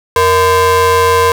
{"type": "ring-modulated tone", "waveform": "square", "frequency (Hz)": 277.2, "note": "C#4", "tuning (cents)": 0, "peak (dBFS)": -5, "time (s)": [0.16, 1.32], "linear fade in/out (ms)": 2, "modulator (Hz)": 745, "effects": ["7-bit"]}